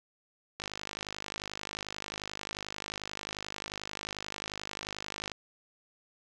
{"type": "click train", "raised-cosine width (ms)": 0.2, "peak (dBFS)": -19, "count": 243, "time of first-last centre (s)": [0.6, 5.317], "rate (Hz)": 51.3, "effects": []}